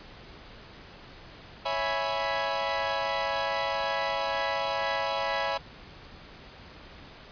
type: chord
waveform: sawtooth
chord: C# minor seventh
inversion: none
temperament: equal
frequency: 554.4 / 659.3 / 830.6 / 987.8 Hz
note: C#5 / E5 / G#5 / B5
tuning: 0 / 0 / 0 / 0 cents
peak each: -29 dBFS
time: 1.65-5.58 s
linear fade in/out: 10 ms
effects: pink hiss -48 dBFS RMS until 7.31 s + resampled to 11025 Hz